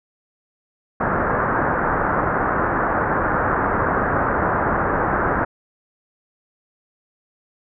white low-pass noise, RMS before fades -20 dBFS, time 1-5.45 s, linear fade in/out 10 ms, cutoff 1600 Hz, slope 48 dB/octave, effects none

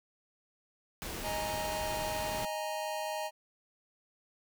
pink noise, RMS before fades -40 dBFS, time 1.02-2.45 s, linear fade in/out 0 ms
square chord, D# suspended fourth, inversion none, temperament just, 622.3 / 829.7 / 933.4 Hz, D#5 / G#5 / A#5, 0 / -2 / +2 cents, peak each -38 / -40 / -41 dBFS, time 1.22-3.31 s, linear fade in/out 50 ms
effects none

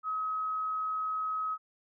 sine tone, 1274 Hz, D#6, 41 cents sharp, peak -30 dBFS, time 0.03-1.58 s, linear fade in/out 50 ms, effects none

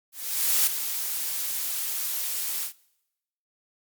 blue noise with ADSR envelope, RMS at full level -20 dBFS, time 0.12-2.73 s, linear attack 550 ms, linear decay 4 ms, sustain -9 dB, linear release 99 ms, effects noise-tail reverb RT60 0.9 s tail -23 dB re dry + MP3 96 kbps

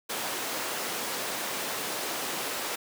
pink high-pass noise, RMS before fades -33 dBFS, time 0.09-2.76 s, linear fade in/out 10 ms, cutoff 360 Hz, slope 12 dB/octave, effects none

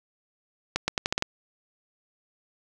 accelerating click train, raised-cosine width 0.2 ms, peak -7 dBFS, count 7, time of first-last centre 0.76-1.224 s, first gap 120 ms, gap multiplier 0.82, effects none

